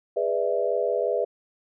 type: chord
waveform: sine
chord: E dominant seventh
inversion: first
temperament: just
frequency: 412 / 494.4 / 593.3 / 659.3 Hz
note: G#4 / B4 / D5 / E5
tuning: -14 / +2 / +18 / 0 cents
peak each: -28 / -26 / -28 / -28 dBFS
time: 0.16-1.25 s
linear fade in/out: 10 ms
effects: none